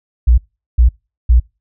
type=tone bursts; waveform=sine; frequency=59.6 Hz; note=A#1; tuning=39 cents sharp; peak=-5 dBFS; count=3; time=0.27-1.4 s; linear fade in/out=10 ms; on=110 ms; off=400 ms; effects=noise-tail reverb RT60 0.3 s tail -26 dB re dry